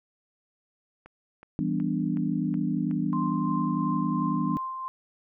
click train, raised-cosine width 0.5 ms, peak -32 dBFS, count 6, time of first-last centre 1.06-2.912 s, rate 2.7 Hz
sine chord, E minor seventh, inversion none, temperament equal, 164.81 / 196 / 246.9 / 293.7 Hz, E3 / G3 / B3 / D4, 0 / 0 / 0 / 0 cents, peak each -30 dBFS, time 1.59-4.57 s, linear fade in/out 0 ms
sine tone with tremolo, 1046.5 Hz, C6, in tune, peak -29 dBFS, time 3.13-4.88 s, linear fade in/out 0 ms, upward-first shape sine, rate 2.9 Hz, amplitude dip 35%
effects none

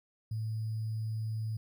sine tone with sample-and-hold, 110 Hz, A2, in tune, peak -32 dBFS, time 0.31-1.57 s, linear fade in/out 5 ms, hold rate 4900 Hz, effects none

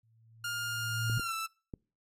sine tone with exponential growth, 112.8 Hz, A2, 44 cents sharp, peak -27 dBFS, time 0.03-1.18 s, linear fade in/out 5 ms, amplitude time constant 250 ms
sawtooth tone with pitch glide, 1411 to 1324.1 Hz, F6 to E6, +17 to +7 cents, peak -30 dBFS, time 0.44-1.46 s, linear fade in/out 5 ms, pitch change -110 cents, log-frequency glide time 1.18-1.34 s
clicks, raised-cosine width 3 ms, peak -28 dBFS, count 3, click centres 1.098 / 1.196 / 1.738 s
effects noise-tail reverb RT60 0.4 s tail -26 dB re dry + AAC 48 kbps

